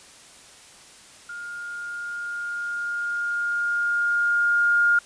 sine tone with level ramp, 1415 Hz, F6, 22 cents sharp, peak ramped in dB -33 to -15 dBFS, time 1.29-4.99 s, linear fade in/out 5 ms, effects white hiss -48 dBFS RMS until 5.05 s + resampled to 22050 Hz

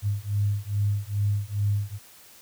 sine beating tone pair, 101.1 / 103.5 Hz, G#2 / G#2, -46 / -5 cents, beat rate 2.4 Hz, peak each -26 dBFS, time 0.02-1.99 s, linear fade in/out 50 ms, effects white hiss -51 dBFS RMS until 2.41 s

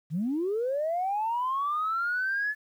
sine linear sweep, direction up, 138.59 to 1731 Hz, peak -25 dBFS, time 0.1-2.55 s, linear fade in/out 50 ms, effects tanh soft clip ceiling -21 dBFS + 10-bit

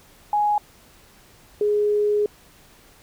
sine tone pair in turn, 833 / 416.5 Hz, G#5 / G#4, +5 / +5 cents, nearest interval octave, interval 1200 cents, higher first, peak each -17 dBFS, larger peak neither, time 0.33-0.58 / 1.61-2.26 s, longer second, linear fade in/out 2 ms, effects pink hiss -52 dBFS RMS until 3.02 s

